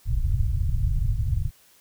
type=low-pass noise; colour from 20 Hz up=pink; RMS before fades=-23 dBFS; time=0.05-1.51 s; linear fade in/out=50 ms; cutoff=130 Hz; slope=48 dB/octave; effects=white hiss -57 dBFS RMS until 1.8 s